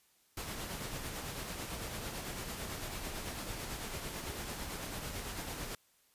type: noise with tremolo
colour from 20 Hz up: pink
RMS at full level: -40 dBFS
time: 0.37-5.75 s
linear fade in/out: 2 ms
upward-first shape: sine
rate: 9 Hz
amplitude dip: 35%
effects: white hiss -70 dBFS RMS until 6.14 s + resampled to 32000 Hz